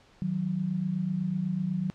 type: tone pair together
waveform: sine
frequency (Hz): 157.6 / 185.64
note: D#3 / F#3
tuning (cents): +23 / +6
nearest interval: minor third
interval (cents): 283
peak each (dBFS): -32 / -28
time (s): 0.22-1.9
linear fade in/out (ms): 0
effects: pink hiss -59 dBFS RMS until 1.94 s + low-pass 5000 Hz 12 dB/octave